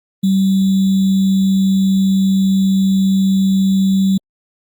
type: tone with sample-and-hold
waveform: sine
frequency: 192.6 Hz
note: G3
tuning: 30 cents flat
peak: -10 dBFS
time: 0.23-4.18 s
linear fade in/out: 10 ms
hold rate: 3675 Hz
effects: Opus 32 kbps